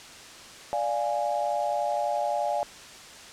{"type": "chord", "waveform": "sine", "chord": "D diminished", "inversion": "none", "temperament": "equal", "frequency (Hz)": [587.3, 698.5, 830.6], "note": ["D5", "F5", "Ab5"], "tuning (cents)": [0, 0, 0], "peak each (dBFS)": -29, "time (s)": [0.73, 2.63], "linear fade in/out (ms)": 0, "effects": ["white hiss -45 dBFS RMS until 3.32 s", "low-pass 7000 Hz 12 dB/octave"]}